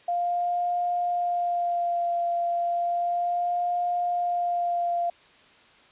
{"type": "tone with vibrato", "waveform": "sine", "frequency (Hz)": 698.5, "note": "F5", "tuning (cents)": 0, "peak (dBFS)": -23, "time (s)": [0.08, 5.1], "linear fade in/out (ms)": 5, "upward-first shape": "sine", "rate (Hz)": 0.33, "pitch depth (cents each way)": 19, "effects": ["white hiss -55 dBFS RMS until 5.91 s", "resampled to 8000 Hz"]}